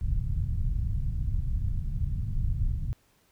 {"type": "low-pass noise", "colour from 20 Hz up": "pink", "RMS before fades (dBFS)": -28, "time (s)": [0.01, 2.93], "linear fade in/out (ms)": 0, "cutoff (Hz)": 130, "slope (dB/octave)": 24, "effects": ["pink hiss -66 dBFS RMS until 3.31 s"]}